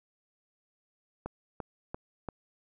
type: click train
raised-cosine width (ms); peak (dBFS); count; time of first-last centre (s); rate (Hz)
1; -22; 4; 1.26-2.287; 2.92
effects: none